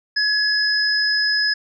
sine tone pair together, 1693 / 5073 Hz, G#6 / D#8, +33 / +33 cents, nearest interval octave + perfect fifth, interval 1900 cents, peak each -19 dBFS, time 0.16-1.54 s, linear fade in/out 10 ms, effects none

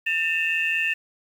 sine tone cluster, 1796 / 2584 / 2749 Hz, A6 / E7 / F7, +35 / -35 / -28 cents, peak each -25 dBFS, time 0.06-0.94 s, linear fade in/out 10 ms, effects tanh soft clip ceiling -12 dBFS + 8-bit

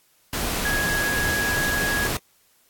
sine tone in noise, 1661.2 Hz, G#6, in tune, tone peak -23 dBFS, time 0.65-2.07 s, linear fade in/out 2 ms, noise pink, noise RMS -26 dBFS, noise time 0.33-2.17 s, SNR 0 dB, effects white hiss -61 dBFS RMS until 2.69 s + AAC 64 kbps

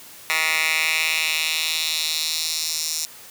10% pulse tone with high-pass filter sweep, 158.6 Hz, D#3, 33 cents sharp, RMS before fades -23 dBFS, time 0.3-3.05 s, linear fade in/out 0 ms, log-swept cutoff 1800 to 5800 Hz, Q 2.2, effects white hiss -43 dBFS RMS until 3.3 s + high-pass 60 Hz 12 dB/octave

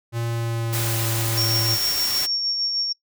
square tone with pitch glide, 116.54 to 113.42 Hz, A#2 to A#2, 0 to -47 cents, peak -24 dBFS, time 0.12-1.78 s, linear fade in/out 50 ms, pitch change -47 cents, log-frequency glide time 0.26-1.06 s
white noise, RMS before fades -27 dBFS, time 0.72-2.27 s, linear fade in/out 20 ms
sine tone with tremolo, 5510 Hz, F8, 24 cents flat, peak -20 dBFS, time 1.37-2.93 s, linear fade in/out 10 ms, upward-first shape sine, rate 6.5 Hz, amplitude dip 35%
effects noise-tail reverb RT60 0.1 s tail -20 dB re dry

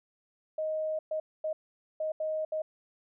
sine tone bursts at uneven times, 625 Hz, D#5, 8 cents sharp, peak -29 dBFS, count 6, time 0.58-0.99 / 1.11-1.2 / 1.44-1.53 / 2-2.12 / 2.2-2.45 / 2.52-2.62 s, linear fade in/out 5 ms, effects none

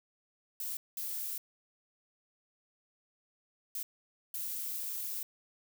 violet noise bursts at uneven times, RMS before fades -38 dBFS, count 4, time 0.6-0.77 / 0.97-1.38 / 3.75-3.83 / 4.34-5.23 s, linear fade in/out 2 ms, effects none

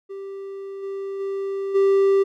triangle tone with level steps, 392 Hz, G4, in tune, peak -29 / -25 / -22 / -12 dBFS, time 0.09-2.24 s, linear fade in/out 20 ms, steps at 0.82 / 1.19 / 1.74 s, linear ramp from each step 20 ms, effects none

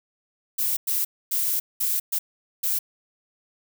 violet noise bursts at uneven times, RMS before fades -24 dBFS, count 6, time 0.58-0.77 / 0.87-1.05 / 1.31-1.6 / 1.8-2 / 2.12-2.19 / 2.63-2.79 s, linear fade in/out 10 ms, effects none

